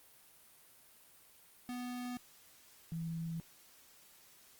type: tone pair in turn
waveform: square / sine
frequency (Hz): 246.9 / 164.79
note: B3 / E3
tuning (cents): 0 / 0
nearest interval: perfect fifth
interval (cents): 700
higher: first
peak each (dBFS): -40 / -37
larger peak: second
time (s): 1.69-2.17 / 2.92-3.4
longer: neither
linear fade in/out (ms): 0
effects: white hiss -62 dBFS RMS until 4.59 s + Opus 32 kbps